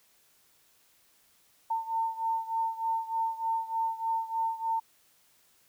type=beating tone pair; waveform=sine; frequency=902 / 905.3 Hz; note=A5 / A5; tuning=+43 / +49 cents; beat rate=3.3 Hz; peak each=-30 / -33 dBFS; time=1.7-4.8 s; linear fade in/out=10 ms; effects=white hiss -65 dBFS RMS until 5.68 s